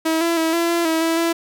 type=tone with pitch steps; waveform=sawtooth; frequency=321.8 / 336.3 / 323.8 / 337.7 / 339.9 / 323 / 328.3 / 334.3 Hz; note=E4 / E4 / E4 / E4 / F4 / E4 / E4 / E4; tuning=-42 / +35 / -31 / +42 / -47 / -35 / -7 / +24 cents; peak=-13 dBFS; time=0.05-1.33 s; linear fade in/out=10 ms; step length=160 ms; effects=none